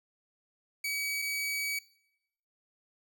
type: tone pair in turn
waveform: sawtooth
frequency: 2275 / 2275 Hz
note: C#7 / C#7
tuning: +44 / +44 cents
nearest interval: unison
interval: 0 cents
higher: neither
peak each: -28 dBFS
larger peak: neither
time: 0.84-1.22 / 1.22-1.79 s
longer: second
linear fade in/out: 5 ms
effects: noise-tail reverb RT60 0.9 s tail -23 dB re dry